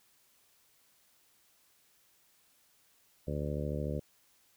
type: harmonic tone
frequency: 73.42 Hz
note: D2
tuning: in tune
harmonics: 1 / 2 / 3 / 4 / 5 / 6 / 7 / 8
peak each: -38 / -37 / -41 / -44 / -44 / -44 / -42 / -44 dBFS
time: 3.27-4 s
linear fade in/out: 10 ms
effects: white hiss -68 dBFS RMS until 4.56 s